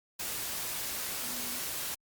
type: tone in noise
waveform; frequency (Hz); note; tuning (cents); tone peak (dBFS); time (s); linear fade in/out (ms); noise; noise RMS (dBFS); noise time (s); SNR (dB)
sine; 244.7; B3; -16; -47; 1.22-1.6; 10; white; -36; 0.19-1.95; -14
effects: Opus 48 kbps